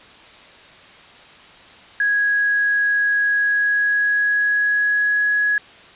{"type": "tone with pitch glide", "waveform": "sine", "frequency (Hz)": [1659, 1676.3], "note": ["G#6", "G#6"], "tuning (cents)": [-2, 16], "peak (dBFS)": -15, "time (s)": [2, 5.58], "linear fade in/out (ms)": 2, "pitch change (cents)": 18, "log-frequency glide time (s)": [3.25, 5.29], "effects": ["white hiss -44 dBFS RMS until 5.95 s", "resampled to 8000 Hz"]}